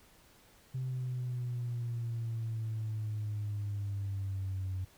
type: exponential sweep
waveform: sine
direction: down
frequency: 130 to 92.9 Hz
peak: -32 dBFS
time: 0.74-4.85 s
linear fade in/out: 10 ms
effects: tanh soft clip ceiling -30 dBFS + pink hiss -62 dBFS RMS until 4.97 s